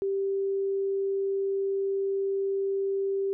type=tone; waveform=sine; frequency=391.8 Hz; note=G4; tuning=1 cent flat; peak=-25 dBFS; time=0.02-3.33 s; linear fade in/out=0 ms; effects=none